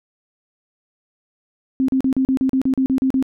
sine tone bursts, 263.6 Hz, C4, 13 cents sharp, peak -14 dBFS, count 12, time 1.8-3.226 s, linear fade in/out 0 ms, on 84 ms, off 38 ms, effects none

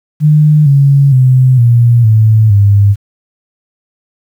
sine tone with pitch steps, 151.4 / 139.64 / 128.79 / 118.79 / 109.56 / 101.05 Hz, D#3 / C#3 / C3 / A#2 / A2 / G#2, -47 / +13 / -27 / +33 / -7 / -47 cents, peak -3 dBFS, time 0.2-2.96 s, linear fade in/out 50 ms, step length 460 ms, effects 7-bit

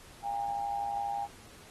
sine tone with amplitude modulation, 807 Hz, G#5, 50 cents flat, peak -28 dBFS, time 0.22-1.28 s, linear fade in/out 50 ms, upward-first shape sine, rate 112 Hz, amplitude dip 60%, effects pink hiss -54 dBFS RMS until 1.7 s + AAC 32 kbps

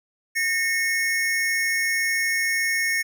square tone pair together, 1826.7 / 2185 Hz, A#6 / C#7, -36 / -26 cents, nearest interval minor third, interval 310 cents, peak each -24 / -25 dBFS, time 0.35-3.03 s, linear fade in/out 20 ms, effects none

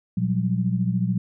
sine tone cluster, 118.9 / 179.7 / 193.6 Hz, A#2 / F3 / G3, +35 / +50 / -21 cents, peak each -25 / -23 / -26 dBFS, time 0.17-1.18 s, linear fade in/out 5 ms, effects none

